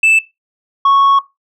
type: tone pair in turn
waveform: sine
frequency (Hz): 2637 / 1106.2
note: E7 / C#6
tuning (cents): 0 / -4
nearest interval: octave + minor third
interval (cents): 1504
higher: first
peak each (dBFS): -4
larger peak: neither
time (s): 0.03-0.19 / 0.85-1.19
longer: second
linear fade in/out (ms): 5
effects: noise-tail reverb RT60 0.2 s tail -18 dB re dry + tanh soft clip ceiling -6 dBFS